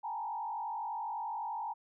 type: tone with frequency modulation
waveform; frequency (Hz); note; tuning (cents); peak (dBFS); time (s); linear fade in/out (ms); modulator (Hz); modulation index
sine; 880; A5; 0; -35; 0.03-1.74; 20; 48.2; 1.5
effects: none